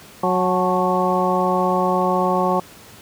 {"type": "harmonic tone with a mistuned harmonic", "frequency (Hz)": 183.6, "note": "F#3", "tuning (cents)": -13, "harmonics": [1, 2, 3, 4, 5, 6], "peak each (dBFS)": [-23, -23, -23, -23, -23, -23], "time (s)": [0.23, 2.6], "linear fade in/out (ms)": 5, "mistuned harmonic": 5, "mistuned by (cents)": -70, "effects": ["pink hiss -43 dBFS RMS until 3.01 s", "high-pass 80 Hz 12 dB/octave"]}